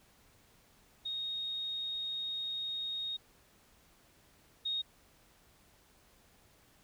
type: tone pair in turn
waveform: sine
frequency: 3729 / 3729 Hz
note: A#7 / A#7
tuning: 0 / 0 cents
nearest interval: unison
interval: 0 cents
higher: neither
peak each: -35 / -32 dBFS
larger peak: second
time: 1.05-3.17 / 4.65-4.82 s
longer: first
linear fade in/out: 10 ms
effects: pink hiss -65 dBFS RMS until 6.83 s